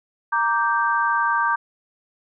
sine chord, G minor, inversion first, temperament equal with one note detuned, 932.3 / 1171.3 / 1568 Hz, Bb5 / D6 / G6, 0 / -5 / 0 cents, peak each -22 / -22 / -22 dBFS, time 0.32-1.56 s, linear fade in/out 10 ms, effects none

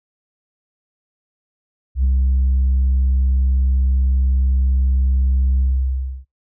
sine tone with ADSR envelope, 65.41 Hz, C2, in tune, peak -9 dBFS, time 1.95-6.25 s, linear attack 96 ms, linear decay 6 ms, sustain -2 dB, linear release 650 ms, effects noise-tail reverb RT60 0.2 s tail -24 dB re dry + tanh soft clip ceiling -11 dBFS

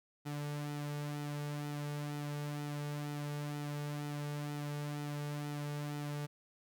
sawtooth tone with flanger, 146.6 Hz, D3, 3 cents flat, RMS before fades -40 dBFS, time 0.25-6.27 s, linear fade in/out 20 ms, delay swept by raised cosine 1.8 to 3 ms, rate 2.1 Hz, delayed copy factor -0.55, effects none

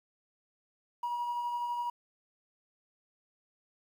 triangle tone with tremolo, 960 Hz, B5, 49 cents flat, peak -27 dBFS, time 1.03-1.9 s, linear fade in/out 5 ms, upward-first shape sine, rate 12 Hz, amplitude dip 40%, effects tanh soft clip ceiling -27 dBFS + 10-bit

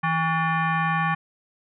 sine tone with frequency modulation, 482 Hz, B4, 42 cents flat, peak -20 dBFS, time 0.03-1.15 s, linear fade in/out 10 ms, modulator 645 Hz, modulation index 2.4, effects none

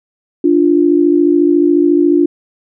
sine tone pair together, 293.7 / 347.8 Hz, D4 / F4, 0 / -7 cents, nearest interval minor third, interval 293 cents, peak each -10 dBFS, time 0.44-2.26 s, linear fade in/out 5 ms, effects none

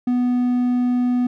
triangle tone, 246.9 Hz, B3, in tune, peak -14 dBFS, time 0.07-1.27 s, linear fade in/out 5 ms, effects none

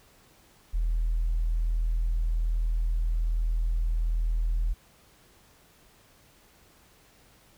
sine tone, 40.61 Hz, E1, 25 cents flat, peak -22 dBFS, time 0.73-4.74 s, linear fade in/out 20 ms, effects tanh soft clip ceiling -20 dBFS + pink hiss -59 dBFS RMS until 7.57 s

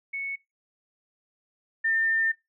sine tone pair in turn, 2211 / 1803.2 Hz, C#7 / A6, -5 / +42 cents, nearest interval major third, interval 353 cents, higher first, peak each -29 / -22 dBFS, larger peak second, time 0.13-0.36 / 1.84-2.32 s, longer second, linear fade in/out 10 ms, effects noise-tail reverb RT60 0.2 s tail -22 dB re dry

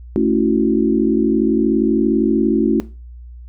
sine chord, F# minor seventh, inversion first, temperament equal, 220 / 277.2 / 329.6 / 370 Hz, A3 / C#4 / E4 / F#4, 0 / 0 / 0 / 0 cents, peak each -18 dBFS, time 0.16-2.8 s, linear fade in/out 0 ms, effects noise-tail reverb RT60 0.3 s tail -17 dB re dry + added 60 Hz sine -33 dBFS peak until 3.48 s

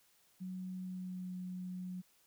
sine tone with pitch glide, 185 to 182.56 Hz, F#3 to F#3, 0 to -23 cents, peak -40 dBFS, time 0.4-2.02 s, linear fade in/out 20 ms, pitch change -23 cents, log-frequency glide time 0.74-1.35 s, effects white hiss -70 dBFS RMS until 2.26 s

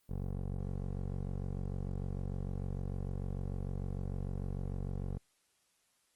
15% pulse tone with low-pass filter, 46.67 Hz, F#1, 16 cents sharp, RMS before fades -38 dBFS, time 0.09-5.18 s, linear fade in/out 10 ms, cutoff 550 Hz, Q 0.6, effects white hiss -74 dBFS RMS until 6.15 s + Opus 24 kbps

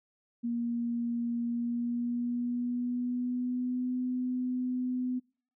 sine tone with pitch glide, 236.2 to 251.7 Hz, A#3 to B3, +23 to +33 cents, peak -29 dBFS, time 0.43-5.2 s, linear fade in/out 20 ms, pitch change +110 cents, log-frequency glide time 1.45-3.95 s, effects noise-tail reverb RT60 0.5 s tail -26 dB re dry

